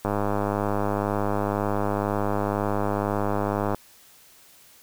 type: click train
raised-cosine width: 1 ms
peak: -11 dBFS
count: 378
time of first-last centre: 0.05-3.746 s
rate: 102 Hz
effects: white hiss -53 dBFS RMS until 4.82 s